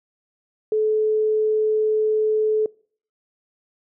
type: tone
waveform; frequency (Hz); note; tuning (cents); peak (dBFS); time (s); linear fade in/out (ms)
sine; 431.7; A4; -33; -17; 0.72-2.66; 2
effects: noise-tail reverb RT60 0.5 s tail -24 dB re dry